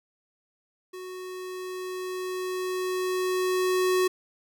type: tone with level ramp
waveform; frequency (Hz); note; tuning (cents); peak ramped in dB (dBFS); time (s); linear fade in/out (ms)
square; 369; F#4; -5; -38 to -21; 0.93-4.08; 10
effects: none

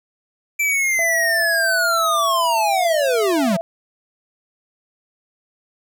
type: linear sweep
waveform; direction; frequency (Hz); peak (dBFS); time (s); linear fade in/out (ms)
square; down; 2344 to 170; -17; 0.59-3.57; 10
type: tone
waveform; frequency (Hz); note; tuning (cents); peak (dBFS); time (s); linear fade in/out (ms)
sine; 667; E5; +20; -22; 0.99-3.61; 0
effects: none

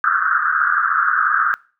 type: band-pass noise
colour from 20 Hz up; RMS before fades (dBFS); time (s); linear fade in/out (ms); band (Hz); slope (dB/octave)
pink; -17; 0.04-1.54; 0; 1200 to 1600; 96
effects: noise-tail reverb RT60 0.4 s tail -23 dB re dry

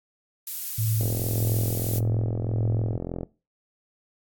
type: noise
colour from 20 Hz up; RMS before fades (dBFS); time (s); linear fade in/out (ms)
violet; -31; 0.47-1.99; 2
type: tone with tremolo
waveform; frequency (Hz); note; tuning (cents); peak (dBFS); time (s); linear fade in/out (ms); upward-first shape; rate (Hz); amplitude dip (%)
sine; 110; A2; 0; -21; 0.78-2.97; 5; sine; 1.7; 50
type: click train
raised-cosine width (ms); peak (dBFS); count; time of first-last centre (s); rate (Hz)
2; -18; 97; 1.01-3.232; 43.2
effects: noise-tail reverb RT60 0.3 s tail -20 dB re dry + AAC 64 kbps

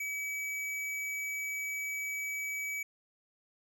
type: tone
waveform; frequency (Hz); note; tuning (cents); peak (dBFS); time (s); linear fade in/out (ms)
square; 2283; D7; -50; -35; 0-2.83; 5
effects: none

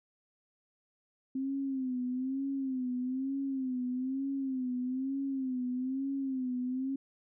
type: tone with vibrato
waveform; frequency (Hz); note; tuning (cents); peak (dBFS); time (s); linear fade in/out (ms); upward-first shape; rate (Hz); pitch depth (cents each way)
sine; 261.6; C4; 0; -31; 1.35-6.96; 5; sine; 1.1; 85
effects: none

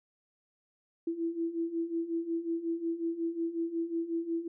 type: beating tone pair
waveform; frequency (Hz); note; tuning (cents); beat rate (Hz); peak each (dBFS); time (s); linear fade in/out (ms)
sine; 329.6 / 335.1; E4 / E4; 0 / +29; 5.5; -36 / -32; 1.07-4.48; 5
effects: none

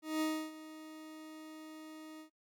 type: tone with ADSR envelope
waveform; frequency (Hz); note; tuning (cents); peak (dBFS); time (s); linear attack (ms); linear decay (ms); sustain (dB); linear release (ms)
40% pulse; 312.7; D#4; +9; -30; 0.02-2.3; 190; 300; -17; 100
effects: noise-tail reverb RT60 0.1 s tail -24 dB re dry

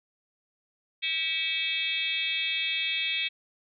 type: tone with frequency modulation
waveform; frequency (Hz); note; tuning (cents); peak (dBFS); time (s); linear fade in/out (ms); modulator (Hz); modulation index
sine; 2942; F#7; -11; -26; 1.02-3.29; 20; 335; 2.4
effects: none

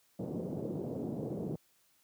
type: band-pass noise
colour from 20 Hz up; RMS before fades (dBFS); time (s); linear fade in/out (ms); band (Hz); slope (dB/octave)
pink; -38; 0.19-1.56; 5; 130 to 520; 24
effects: white hiss -70 dBFS RMS until 2.03 s + high-pass 60 Hz 12 dB/octave

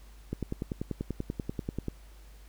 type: click train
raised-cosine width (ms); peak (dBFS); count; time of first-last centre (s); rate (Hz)
3; -19; 17; 0.33-1.883; 10.3
effects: added 50 Hz sine -49 dBFS peak until 2.48 s + pink hiss -60 dBFS RMS until 2.48 s

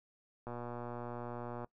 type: click train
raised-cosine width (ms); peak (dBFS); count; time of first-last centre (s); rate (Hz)
1; -29; 142; 0.47-1.645; 120
effects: noise-tail reverb RT60 0.1 s tail -21 dB re dry

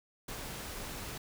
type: noise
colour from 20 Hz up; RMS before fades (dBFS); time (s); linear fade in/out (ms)
pink; -42; 0.28-1.18; 5
effects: none

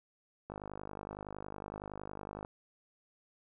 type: click train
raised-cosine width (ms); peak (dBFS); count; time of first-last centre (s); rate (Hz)
1; -28; 100; 0.5-2.449; 50.8
effects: none

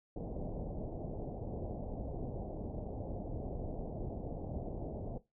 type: low-pass noise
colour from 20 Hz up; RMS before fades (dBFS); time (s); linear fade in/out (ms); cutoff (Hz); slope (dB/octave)
pink; -41; 0.16-5.18; 2; 740; 48
effects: noise-tail reverb RT60 0.2 s tail -17 dB re dry

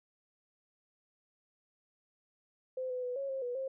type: tone with pitch steps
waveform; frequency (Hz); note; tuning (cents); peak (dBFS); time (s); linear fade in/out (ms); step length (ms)
sine; 515 / 503 / 495.8 / 550 / 534 / 488.8 / 532; C5 / B4 / B4 / C#5 / C5 / B4 / C5; -28 / +32 / +7 / -14 / +35 / -18 / +29; -34; 2.77-3.68; 5; 130
effects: none

